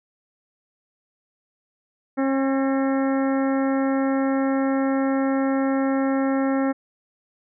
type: harmonic tone with a mistuned harmonic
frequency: 270 Hz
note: C#4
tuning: 45 cents flat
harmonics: 1 / 2 / 3 / 4 / 5 / 6 / 7 / 8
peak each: -20 / -26 / -31 / -37 / -34 / -41 / -37 / -43 dBFS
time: 2.17-6.73 s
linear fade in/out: 20 ms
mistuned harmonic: 7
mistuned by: -53 cents
effects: none